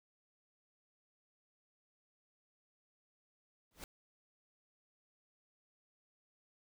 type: noise with exponential growth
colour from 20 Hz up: pink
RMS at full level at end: -43 dBFS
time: 3.71-3.84 s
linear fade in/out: 1 ms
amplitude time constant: 27 ms
effects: none